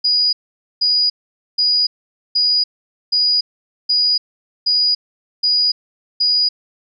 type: tone bursts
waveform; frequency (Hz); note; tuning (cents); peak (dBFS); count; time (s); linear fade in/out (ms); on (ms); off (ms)
sine; 4908; D#8; -25; -12; 9; 0.04-6.49; 10; 290; 480
effects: none